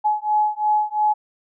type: beating tone pair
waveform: sine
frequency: 846 / 848.9 Hz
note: G#5 / G#5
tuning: +32 / +38 cents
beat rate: 2.9 Hz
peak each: -20 dBFS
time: 0.04-1.14 s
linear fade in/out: 20 ms
effects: none